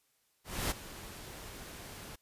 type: noise with ADSR envelope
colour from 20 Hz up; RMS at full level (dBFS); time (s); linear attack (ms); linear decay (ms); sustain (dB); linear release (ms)
pink; -32; 0.44-2.16; 270; 14; -15; 10
effects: white hiss -74 dBFS RMS until 2.21 s + resampled to 32000 Hz